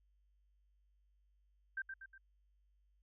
sine tone with echo, 1568 Hz, G6, in tune, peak -37 dBFS, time 1.77-1.82 s, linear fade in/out 5 ms, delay 120 ms, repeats 3, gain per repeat -6 dB, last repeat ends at 2.18 s, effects added 50 Hz sine -70 dBFS peak until 3.02 s

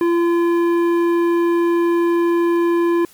sine tone with tanh clipping, 341.6 Hz, F4, 38 cents flat, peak -15 dBFS, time 0.01-3.05 s, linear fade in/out 2 ms, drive 12 dB, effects white hiss -48 dBFS RMS until 3.13 s + MP3 96 kbps

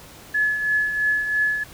sine tone with tremolo, 1709 Hz, G#6, 49 cents sharp, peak -16 dBFS, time 0.34-1.64 s, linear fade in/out 10 ms, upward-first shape triangle, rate 3 Hz, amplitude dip 60%, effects pink hiss -44 dBFS RMS until 1.73 s

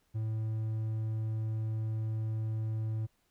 triangle tone, 110 Hz, A2, in tune, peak -29 dBFS, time 0.14-3.07 s, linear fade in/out 20 ms, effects pink hiss -74 dBFS RMS until 3.3 s

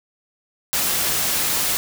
white noise, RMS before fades -21 dBFS, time 0.73-1.77 s, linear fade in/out 0 ms, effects none

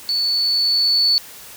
sine tone with level ramp, 4455 Hz, C#8, 8 cents sharp, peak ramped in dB -17 to -12 dBFS, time 0.09-1.18 s, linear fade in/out 0 ms, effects white hiss -39 dBFS RMS until 1.56 s

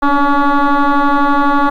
sine tone with frequency modulation, 570 Hz, C#5, 48 cents sharp, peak -6 dBFS, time 0.02-1.7 s, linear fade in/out 10 ms, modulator 282 Hz, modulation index 2.7, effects tanh soft clip ceiling -7 dBFS + 8-bit

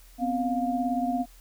sine tone cluster, 248.8 / 266.3 / 705 Hz, B3 / C4 / F5, +13 / +31 / +16 cents, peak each -28 / -31 / -28 dBFS, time 0.18-1.26 s, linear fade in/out 50 ms, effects added 41 Hz sine -50 dBFS peak until 1.4 s + white hiss -57 dBFS RMS until 1.4 s

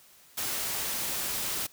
white noise, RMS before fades -32 dBFS, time 0.37-1.67 s, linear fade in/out 10 ms, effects white hiss -57 dBFS RMS until 1.72 s

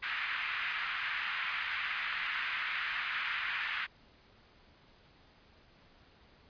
white band-pass noise, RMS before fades -36 dBFS, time 0.02-3.87 s, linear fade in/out 20 ms, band 1300 to 2500 Hz, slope 24 dB/octave, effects pink hiss -62 dBFS RMS until 6.49 s + resampled to 11025 Hz

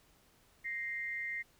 sine tone pair together, 1868.4 / 2093 Hz, A#6 / C7, +3 / 0 cents, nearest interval major second, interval 197 cents, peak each -40 / -38 dBFS, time 0.64-1.43 s, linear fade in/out 20 ms, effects pink hiss -67 dBFS RMS until 1.59 s

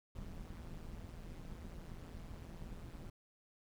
brown noise with amplitude modulation, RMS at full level -45 dBFS, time 0.15-3.1 s, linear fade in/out 5 ms, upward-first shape sine, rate 167 Hz, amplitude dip 80%, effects none

